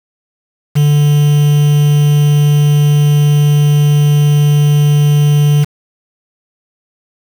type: tone with quantisation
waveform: triangle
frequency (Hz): 146.83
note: D3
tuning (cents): 0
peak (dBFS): -4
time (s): 0.75-5.65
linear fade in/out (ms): 20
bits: 4
effects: none